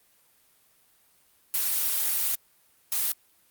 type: noise bursts at uneven times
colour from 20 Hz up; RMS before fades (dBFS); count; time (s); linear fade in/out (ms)
blue; -26; 2; 1.54-2.35 / 2.92-3.12; 2
effects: white hiss -63 dBFS RMS until 3.5 s + Opus 32 kbps